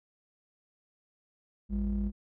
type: ring-modulated tone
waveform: triangle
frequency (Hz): 73.42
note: D2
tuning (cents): 0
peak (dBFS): -23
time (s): 1.69-2.12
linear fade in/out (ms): 50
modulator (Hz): 129
effects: none